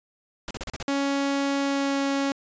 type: noise bursts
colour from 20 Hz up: pink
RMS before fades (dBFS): -33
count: 6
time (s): 0.48-0.827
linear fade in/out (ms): 0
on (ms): 27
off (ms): 37
type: tone with pitch glide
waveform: sawtooth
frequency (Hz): 278.4 to 276.6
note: C#4 to C#4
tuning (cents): +8 to -4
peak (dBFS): -19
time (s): 0.88-2.32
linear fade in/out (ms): 2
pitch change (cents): -12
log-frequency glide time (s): 1.62-1.99
effects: resampled to 16000 Hz